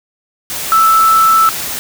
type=tone in noise; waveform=sine; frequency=1318.5 Hz; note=E6; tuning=in tune; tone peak=-6 dBFS; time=0.72-1.49 s; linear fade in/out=0 ms; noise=white; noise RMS=-21 dBFS; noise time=0.5-1.79 s; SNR=+12 dB; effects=none